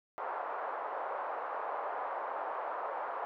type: band-pass noise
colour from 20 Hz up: white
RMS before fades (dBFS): -38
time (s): 0.18-3.25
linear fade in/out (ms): 0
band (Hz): 550 to 1100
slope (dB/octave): 24
effects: none